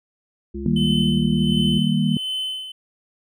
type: harmonic tone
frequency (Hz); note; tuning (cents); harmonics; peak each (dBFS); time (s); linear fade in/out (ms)
69.3; C#2; 0; 1 / 3 / 5; -31 / -31 / -31; 0.54-1.79; 10
type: chord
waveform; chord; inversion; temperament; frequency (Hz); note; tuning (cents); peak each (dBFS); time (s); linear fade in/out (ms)
sine; Eb major; none; equal; 155.56 / 196 / 233.1; Eb3 / G3 / Bb3; 0 / 0 / 0; -21; 0.66-2.17; 2
type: tone with tremolo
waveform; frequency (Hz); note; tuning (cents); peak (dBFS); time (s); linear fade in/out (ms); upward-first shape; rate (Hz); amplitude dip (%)
triangle; 3045; F#7; +49; -21; 0.76-2.72; 5; sine; 1.4; 70
effects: none